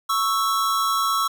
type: tone pair together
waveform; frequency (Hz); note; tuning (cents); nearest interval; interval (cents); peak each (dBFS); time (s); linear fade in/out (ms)
square; 1108.7 / 1318.5; C#6 / E6; 0 / 0; minor third; 300; -23; 0.09-1.28; 10
effects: none